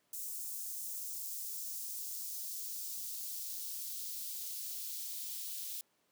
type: noise with high-pass filter sweep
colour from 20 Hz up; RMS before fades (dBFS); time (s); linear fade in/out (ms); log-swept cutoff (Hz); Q
blue; -42; 0.13-5.81; 2; 7100 to 3400; 1.2
effects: pink hiss -75 dBFS RMS until 6.11 s + high-pass 200 Hz 12 dB/octave